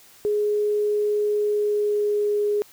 sine tone with pitch glide, 417.7 to 414.8 Hz, G#4 to G#4, +10 to -2 cents, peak -19 dBFS, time 0.25-2.62 s, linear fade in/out 0 ms, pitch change -12 cents, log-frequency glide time 1.39-2.34 s, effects white hiss -51 dBFS RMS until 2.72 s

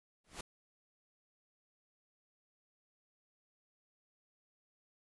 pink noise with exponential growth, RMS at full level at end -39 dBFS, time 0.24-0.41 s, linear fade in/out 5 ms, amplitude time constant 36 ms, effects resampled to 24000 Hz

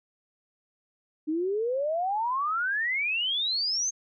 sine exponential sweep, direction up, 299.2 to 6460 Hz, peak -25 dBFS, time 1.27-3.91 s, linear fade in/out 20 ms, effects none

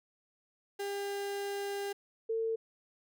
35% pulse / sine tone pair in turn, 400.9 / 449.6 Hz, G4 / A4, +39 / +37 cents, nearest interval major second, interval 198 cents, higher second, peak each -33 / -30 dBFS, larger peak second, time 0.79-1.93 / 2.29-2.56 s, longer first, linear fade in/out 10 ms, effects none

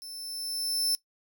sawtooth tone with level ramp, 5300 Hz, E8, 9 cents sharp, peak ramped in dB -38 to -21 dBFS, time 0.02-0.95 s, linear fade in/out 0 ms, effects noise-tail reverb RT60 0.1 s tail -19 dB re dry

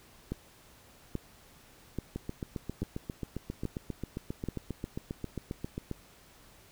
two click trains, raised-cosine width 3 ms, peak -20 / -22 dBFS, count 6 / 29, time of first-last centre 0.32-4.487 / 2.16-5.913 s, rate 1.2 / 7.46 Hz, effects pink hiss -58 dBFS RMS until 6.71 s

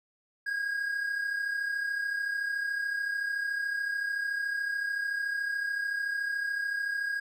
triangle tone pair together, 1604 / 1637.7 Hz, G6 / G#6, +39 / -25 cents, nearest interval unison, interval 36 cents, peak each -36 / -28 dBFS, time 0.46-7.2 s, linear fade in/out 10 ms, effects none

